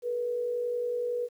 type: tone pair together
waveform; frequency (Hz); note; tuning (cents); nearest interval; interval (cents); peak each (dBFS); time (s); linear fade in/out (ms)
sine; 434.4 / 485.3; A4 / B4; -22 / -30; major second; 192; -39 / -28; 0.02-1.29; 50
effects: 10-bit